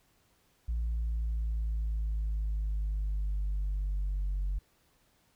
sine exponential sweep, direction down, 57.6 to 46.92 Hz, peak -27 dBFS, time 0.68-4.59 s, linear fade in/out 10 ms, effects tanh soft clip ceiling -27 dBFS + pink hiss -69 dBFS RMS until 5.35 s

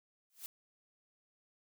blue noise with exponential growth, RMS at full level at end -41 dBFS, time 0.3-0.46 s, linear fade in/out 0 ms, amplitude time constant 34 ms, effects none

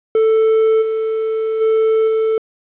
triangle tone with level steps, 441.8 Hz, A4, 7 cents sharp, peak -8 / -14 / -9 / -11 dBFS, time 0.15-2.38 s, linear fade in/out 2 ms, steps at 0.81 / 1.6 / 2.07 s, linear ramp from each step 20 ms, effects resampled to 8000 Hz + 8-bit

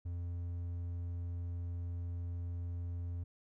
triangle tone, 86.8 Hz, F2, 10 cents flat, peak -35 dBFS, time 0.05-3.24 s, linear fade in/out 10 ms, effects none

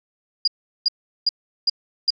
sine tone bursts, 4852 Hz, D#8, 44 cents flat, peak -14 dBFS, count 5, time 0.45-2.105 s, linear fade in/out 5 ms, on 27 ms, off 380 ms, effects none

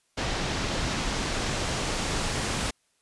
pink noise with low-pass filter sweep, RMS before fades -29 dBFS, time 0.17-2.71 s, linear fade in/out 10 ms, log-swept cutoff 5200 to 8900 Hz, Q 0.91, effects white hiss -70 dBFS RMS until 3.01 s + resampled to 24000 Hz

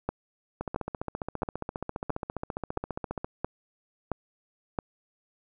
two click trains, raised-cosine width 1 ms, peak -18 / -14 dBFS, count 40 / 8, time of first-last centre 0.61-3.245 / 0.09-4.788 s, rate 14.8 / 1.49 Hz, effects none

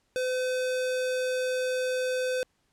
square tone, 509 Hz, C5, 48 cents flat, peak -27 dBFS, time 0.16-2.43 s, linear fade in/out 0 ms, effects pink hiss -72 dBFS RMS until 2.72 s + low-pass 10000 Hz 12 dB/octave

